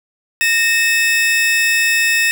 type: tone pair together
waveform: 40% pulse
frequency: 1841 / 2604 Hz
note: A#6 / E7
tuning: -22 / -22 cents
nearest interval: tritone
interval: 600 cents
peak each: -14 dBFS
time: 0.41-2.31 s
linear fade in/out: 0 ms
effects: none